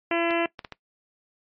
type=harmonic tone; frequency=337.6 Hz; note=E4; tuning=41 cents sharp; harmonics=1 / 2 / 3 / 4 / 5 / 6 / 7 / 8 / 9; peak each=-25 / -27 / -33 / -35 / -33 / -33 / -35 / -33 / -39 dBFS; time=0.11-0.46 s; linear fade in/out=2 ms
type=clicks; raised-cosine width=0.3 ms; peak=-20 dBFS; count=4; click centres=0.308 / 0.592 / 0.648 / 0.723 s
effects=noise-tail reverb RT60 0.1 s tail -19 dB re dry + MP3 32 kbps